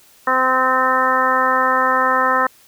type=harmonic tone; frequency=258.6 Hz; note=C4; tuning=20 cents flat; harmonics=1 / 2 / 3 / 4 / 5 / 6 / 7; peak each=-28 / -22 / -24 / -18 / -18 / -26 / -21 dBFS; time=0.27-2.47 s; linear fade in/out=5 ms; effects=white hiss -50 dBFS RMS until 2.67 s